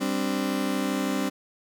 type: chord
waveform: 35% pulse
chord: G suspended fourth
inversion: none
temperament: just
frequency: 196 / 261.3 / 294 Hz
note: G3 / C4 / D4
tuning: 0 / -2 / +2 cents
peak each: -28 / -27 / -28 dBFS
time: 0-1.3 s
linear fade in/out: 20 ms
effects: none